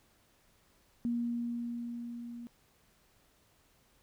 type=tone with level ramp; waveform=sine; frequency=237.1 Hz; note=A#3; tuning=30 cents sharp; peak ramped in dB=-29 to -42 dBFS; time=1.05-2.47 s; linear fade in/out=0 ms; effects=pink hiss -68 dBFS RMS until 4.02 s